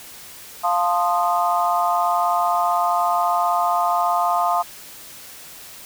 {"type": "chord", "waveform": "sine", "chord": "F dominant seventh", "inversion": "none", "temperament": "equal with one note detuned", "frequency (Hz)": [698.5, 880, 1046.5, 1234.5], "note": ["F5", "A5", "C6", "Eb6"], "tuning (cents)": [0, 0, 0, -14], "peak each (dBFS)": [-20, -24, -23, -23], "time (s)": [0.63, 4.63], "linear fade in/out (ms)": 20, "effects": ["white hiss -40 dBFS RMS until 5.85 s"]}